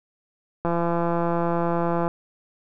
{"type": "click train", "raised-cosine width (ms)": 1, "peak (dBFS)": -11, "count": 244, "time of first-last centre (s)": [0.65, 2.079], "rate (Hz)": 170, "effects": []}